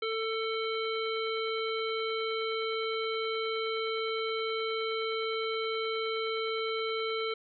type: harmonic tone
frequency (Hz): 445.2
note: A4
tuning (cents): +20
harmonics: 1 / 3 / 5 / 7 / 9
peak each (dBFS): -32 / -37 / -39 / -40 / -42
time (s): 0.02-7.34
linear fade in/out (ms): 5
effects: none